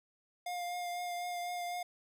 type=tone with vibrato; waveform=square; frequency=707 Hz; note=F5; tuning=21 cents sharp; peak=-37 dBFS; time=0.46-1.83 s; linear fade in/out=5 ms; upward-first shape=triangle; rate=4 Hz; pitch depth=19 cents each way; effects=none